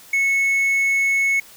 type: tone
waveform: triangle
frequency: 2200 Hz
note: C#7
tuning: 14 cents flat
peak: -14 dBFS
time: 0.13-1.4 s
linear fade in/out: 5 ms
effects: white hiss -45 dBFS RMS until 1.56 s